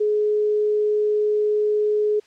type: tone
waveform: sine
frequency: 421.6 Hz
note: G#4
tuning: 26 cents sharp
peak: -17 dBFS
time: 0-2.2 s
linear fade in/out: 10 ms
effects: white hiss -56 dBFS RMS until 2.26 s + low-pass 5000 Hz 12 dB/octave